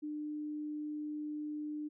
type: tone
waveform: sine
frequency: 300.3 Hz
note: D4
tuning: 39 cents sharp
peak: -37 dBFS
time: 0.02-1.89 s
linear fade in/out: 20 ms
effects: none